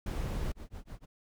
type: noise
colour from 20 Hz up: brown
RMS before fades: -34 dBFS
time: 0.06-0.52 s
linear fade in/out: 5 ms
type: noise with tremolo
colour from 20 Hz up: brown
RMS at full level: -42 dBFS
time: 0.43-1.06 s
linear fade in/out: 20 ms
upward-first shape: sine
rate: 6.6 Hz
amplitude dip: 100%
effects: none